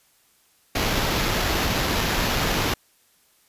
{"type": "noise with sample-and-hold", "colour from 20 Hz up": "pink", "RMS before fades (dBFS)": -23, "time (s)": [0.75, 2.74], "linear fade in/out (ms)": 5, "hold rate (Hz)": 8820, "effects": ["white hiss -61 dBFS RMS until 3.48 s", "resampled to 32000 Hz"]}